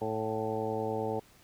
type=harmonic tone with a mistuned harmonic; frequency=110 Hz; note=A2; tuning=in tune; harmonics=1 / 2 / 3 / 4 / 5 / 6 / 7 / 8; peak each=-40 / -40 / -40 / -34 / -38 / -45 / -38 / -41 dBFS; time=0.01-1.2 s; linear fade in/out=10 ms; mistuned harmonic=6; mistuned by=+56 cents; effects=pink hiss -60 dBFS RMS until 1.43 s